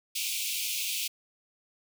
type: high-pass noise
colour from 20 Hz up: pink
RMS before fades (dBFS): -32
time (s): 0.15-1.08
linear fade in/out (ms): 10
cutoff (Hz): 2300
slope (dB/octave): 96
effects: none